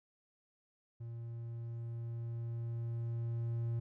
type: tone with level ramp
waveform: triangle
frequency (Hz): 116.54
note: A#2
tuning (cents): 0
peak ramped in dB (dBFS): -40 to -31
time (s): 1-3.8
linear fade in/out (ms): 10
effects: none